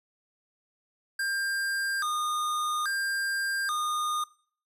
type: tone with vibrato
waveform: square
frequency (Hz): 1396.9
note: F6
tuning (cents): 0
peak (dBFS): -28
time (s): 1.19-4.24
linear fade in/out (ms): 5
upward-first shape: square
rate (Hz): 0.6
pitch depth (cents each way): 230
effects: noise-tail reverb RT60 0.5 s tail -22 dB re dry + resampled to 32000 Hz